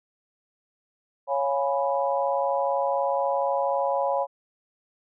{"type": "chord", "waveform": "sine", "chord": "C# dominant seventh", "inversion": "none", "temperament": "equal", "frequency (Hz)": [554.4, 698.5, 830.6, 987.8], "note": ["C#5", "E#5", "G#5", "B5"], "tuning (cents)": [0, 0, 0, 0], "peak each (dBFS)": [-25, -30, -28, -29], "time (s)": [1.27, 4.27], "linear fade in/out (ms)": 50, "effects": []}